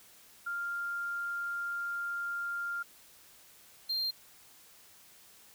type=tone pair in turn; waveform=sine / triangle; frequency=1396.9 / 4186 Hz; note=F6 / C8; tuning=0 / 0 cents; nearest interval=octave + perfect fifth; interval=1900 cents; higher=second; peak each=-33 / -29 dBFS; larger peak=second; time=0.46-2.83 / 3.89-4.11 s; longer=first; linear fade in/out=10 ms; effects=white hiss -58 dBFS RMS until 5.54 s